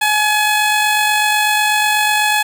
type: tone with amplitude modulation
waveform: 15% pulse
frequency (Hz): 847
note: G#5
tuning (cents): +34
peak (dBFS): -5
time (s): 0.01-2.43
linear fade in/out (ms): 10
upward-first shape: sine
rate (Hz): 48.1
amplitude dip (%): 25
effects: none